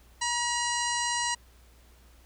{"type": "harmonic tone with a mistuned harmonic", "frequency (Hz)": 956, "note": "A#5", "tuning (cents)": 43, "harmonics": [1, 2, 3, 4, 5, 6, 7, 8, 9], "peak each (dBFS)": [-31, -33, -37, -37, -40, -35, -40, -38, -39], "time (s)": [0.21, 1.35], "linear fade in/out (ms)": 10, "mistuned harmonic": 4, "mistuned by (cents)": 98, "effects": ["added 60 Hz sine -55 dBFS peak until 2.25 s", "pink hiss -61 dBFS RMS until 2.25 s"]}